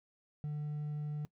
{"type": "tone with hard clipping", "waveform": "triangle", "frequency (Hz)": 149, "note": "D3", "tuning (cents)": 25, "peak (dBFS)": -36, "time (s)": [0.44, 1.25], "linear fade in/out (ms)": 0, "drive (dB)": 5, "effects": ["noise-tail reverb RT60 0.1 s tail -19 dB re dry"]}